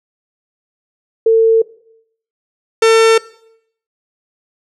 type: tone pair in turn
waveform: sine / 45% pulse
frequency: 450 / 450 Hz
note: A4 / A4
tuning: +39 / +39 cents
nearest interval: unison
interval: 0 cents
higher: neither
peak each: -6 dBFS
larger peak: neither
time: 1.26-1.62 / 2.82-3.18 s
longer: neither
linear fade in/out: 5 ms
effects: noise-tail reverb RT60 0.7 s tail -20 dB re dry + low-pass 8000 Hz 12 dB/octave